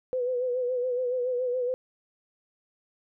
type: tone with vibrato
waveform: sine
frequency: 499.2 Hz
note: B4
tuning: 19 cents sharp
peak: -25 dBFS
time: 0.13-1.74 s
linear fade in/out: 0 ms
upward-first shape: sine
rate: 7.1 Hz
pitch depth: 52 cents each way
effects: none